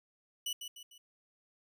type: tone with echo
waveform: sawtooth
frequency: 2954 Hz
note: F#7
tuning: 3 cents flat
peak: -31 dBFS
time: 0.46-0.53 s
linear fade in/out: 5 ms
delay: 150 ms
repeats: 3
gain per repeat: -7 dB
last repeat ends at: 0.98 s
effects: none